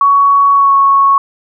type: tone with pitch glide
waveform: sine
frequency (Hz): 1120 to 1105.2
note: C#6 to C#6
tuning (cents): +18 to -6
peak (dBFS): -5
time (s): 0.01-1.18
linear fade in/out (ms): 2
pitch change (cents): -24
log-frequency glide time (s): 0.54-0.74
effects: none